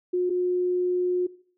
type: tone pair in turn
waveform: sine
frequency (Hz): 360 / 360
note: F#4 / F#4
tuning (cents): -47 / -47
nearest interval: unison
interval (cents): 0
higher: neither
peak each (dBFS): -21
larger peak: neither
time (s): 0.13-0.3 / 0.3-1.27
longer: second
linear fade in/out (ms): 10
effects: noise-tail reverb RT60 0.5 s tail -19 dB re dry